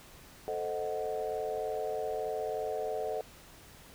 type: chord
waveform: sine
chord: A diminished seventh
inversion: none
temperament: equal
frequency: 440 / 523.3 / 622.3 / 740 Hz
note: A4 / C5 / Eb5 / Gb5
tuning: 0 / 0 / 0 / 0 cents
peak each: -35 / -39 / -37 / -38 dBFS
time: 0.48-3.21 s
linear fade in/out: 0 ms
effects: tanh soft clip ceiling -23 dBFS + pink hiss -54 dBFS RMS until 3.94 s